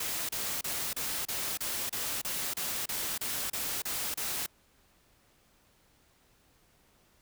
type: noise bursts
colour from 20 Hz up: white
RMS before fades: -34 dBFS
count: 14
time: 0-4.463 s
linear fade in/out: 5 ms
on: 290 ms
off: 31 ms
effects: pink hiss -66 dBFS RMS until 7.21 s